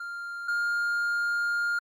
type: tone pair in turn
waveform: triangle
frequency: 1396.9 / 1409.9 Hz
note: F6 / F6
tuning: 0 / +16 cents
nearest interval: unison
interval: 16 cents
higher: second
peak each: -32 / -23 dBFS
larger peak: second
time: 0-0.48 / 0.48-1.79 s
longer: second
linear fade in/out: 5 ms
effects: Opus 48 kbps